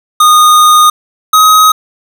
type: tone pair in turn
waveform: square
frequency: 1231 / 1263.4 Hz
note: D#6 / D#6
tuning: -19 / +26 cents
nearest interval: unison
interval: 45 cents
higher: second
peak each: -3 dBFS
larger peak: neither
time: 0.2-0.9 / 1.33-1.72 s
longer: first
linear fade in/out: 5 ms
effects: none